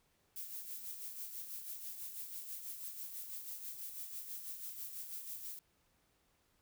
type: noise with tremolo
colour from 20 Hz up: violet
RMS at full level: -44 dBFS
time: 0.36-5.59 s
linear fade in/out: 0 ms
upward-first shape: sine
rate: 6.1 Hz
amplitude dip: 50%
effects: pink hiss -75 dBFS RMS until 6.61 s